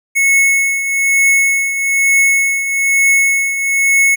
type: tone with tremolo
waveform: square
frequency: 2195 Hz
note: C#7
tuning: 18 cents flat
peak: -8 dBFS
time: 0.15-4.16 s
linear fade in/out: 20 ms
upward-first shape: triangle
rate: 1.1 Hz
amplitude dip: 65%
effects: none